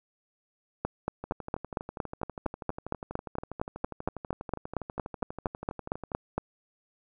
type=two click trains; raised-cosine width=1 ms; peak=-23 / -14 dBFS; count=61 / 25; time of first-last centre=1.24-6.118 / 0.85-6.38 s; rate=12.3 / 4.34 Hz; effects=none